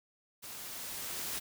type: noise with level ramp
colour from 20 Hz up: white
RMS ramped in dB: -46 to -37 dBFS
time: 0.42-1.4 s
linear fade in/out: 20 ms
effects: none